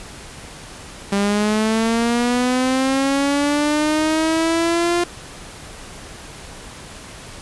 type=linear sweep; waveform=sawtooth; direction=up; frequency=197.9 to 349.9 Hz; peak=-12 dBFS; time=1.12-5.04 s; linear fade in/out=5 ms; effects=pink hiss -37 dBFS RMS until 7.41 s + resampled to 24000 Hz